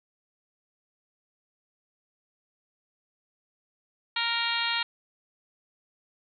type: harmonic tone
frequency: 466.2 Hz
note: A#4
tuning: in tune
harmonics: 2 / 3 / 4 / 5 / 6 / 7 / 8 / 9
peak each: -34 / -34 / -34 / -34 / -34 / -34 / -34 / -34 dBFS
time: 4.16-4.83 s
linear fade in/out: 5 ms
effects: none